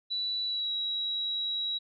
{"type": "tone with pitch glide", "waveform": "sine", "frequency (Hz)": [3951, 3870], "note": ["B7", "B7"], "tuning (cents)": [0, -36], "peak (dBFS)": -29, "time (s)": [0.1, 1.79], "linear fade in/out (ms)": 20, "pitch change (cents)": -36, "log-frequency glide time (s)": [0.45, 0.72], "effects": []}